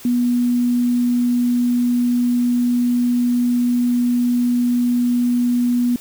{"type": "tone", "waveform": "sine", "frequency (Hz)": 243.3, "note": "B3", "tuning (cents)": -26, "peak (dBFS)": -14, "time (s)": [0.05, 5.96], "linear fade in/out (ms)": 2, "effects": ["white hiss -40 dBFS RMS until 6 s"]}